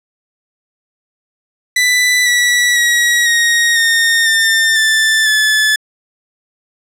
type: tone with pitch steps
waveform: sawtooth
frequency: 1987 / 1948.4 / 1910.5 / 1873.3 / 1836.9 / 1801.2 / 1766.1 / 1731.8 Hz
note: B6 / B6 / A#6 / A#6 / A#6 / A6 / A6 / A6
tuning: +10 / -24 / +42 / +8 / -26 / +40 / +6 / -28 cents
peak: -6 dBFS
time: 1.76-5.76 s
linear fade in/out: 5 ms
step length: 500 ms
effects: low-pass 11000 Hz 12 dB/octave